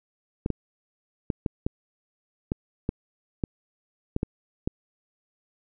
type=clicks; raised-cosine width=3 ms; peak=-12 dBFS; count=11; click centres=0.461 / 0.503 / 1.302 / 1.462 / 1.665 / 2.519 / 2.891 / 3.438 / 4.164 / 4.231 / 4.675 s; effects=none